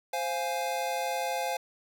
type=chord; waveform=square; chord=F minor; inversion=second; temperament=equal; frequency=523.3 / 698.5 / 830.6 Hz; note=C5 / F5 / Ab5; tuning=0 / 0 / 0 cents; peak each=-35 / -34 / -34 dBFS; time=0.13-1.57 s; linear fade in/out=5 ms; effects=none